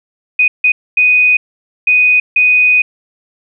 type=tone bursts at uneven times; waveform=sine; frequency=2490 Hz; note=D#7; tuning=1 cent sharp; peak=-6 dBFS; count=5; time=0.39-0.48 / 0.64-0.72 / 0.97-1.37 / 1.87-2.2 / 2.36-2.82 s; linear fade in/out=5 ms; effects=none